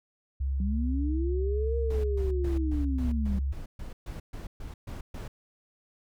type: tone with pitch glide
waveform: sine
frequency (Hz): 67.5 to 68.09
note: C#2 to C#2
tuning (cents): -45 to -30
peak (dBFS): -26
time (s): 0.4-3.53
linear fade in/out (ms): 10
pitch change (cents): +15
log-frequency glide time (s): 1.49-1.82
type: linear two-way sweep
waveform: sine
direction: up then down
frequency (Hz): 185 to 467.1 to 189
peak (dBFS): -30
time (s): 0.6-3.39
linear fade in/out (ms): 2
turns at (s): 1.77
type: noise bursts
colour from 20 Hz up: brown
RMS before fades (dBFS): -38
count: 13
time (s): 1.9-5.28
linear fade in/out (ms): 5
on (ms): 140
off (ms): 130
effects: none